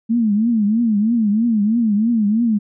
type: tone with vibrato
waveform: sine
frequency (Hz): 220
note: A3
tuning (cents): 0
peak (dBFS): -13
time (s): 0.09-2.59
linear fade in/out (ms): 20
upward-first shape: triangle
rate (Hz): 3.1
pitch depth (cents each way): 170
effects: none